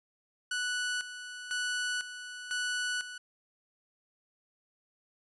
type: tone with tremolo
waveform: sawtooth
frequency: 1480 Hz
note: F#6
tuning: in tune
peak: -27 dBFS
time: 0.51-3.18 s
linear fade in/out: 5 ms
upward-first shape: square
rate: 1 Hz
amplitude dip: 70%
effects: resampled to 24000 Hz